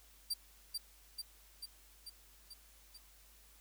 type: tone with echo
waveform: sawtooth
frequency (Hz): 4699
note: D8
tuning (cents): 0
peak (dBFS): -31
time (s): 0.3-0.34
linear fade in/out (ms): 10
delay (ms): 440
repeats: 6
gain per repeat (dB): -3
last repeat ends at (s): 2.98
effects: added 50 Hz sine -64 dBFS peak until 3.6 s + white hiss -64 dBFS RMS until 3.6 s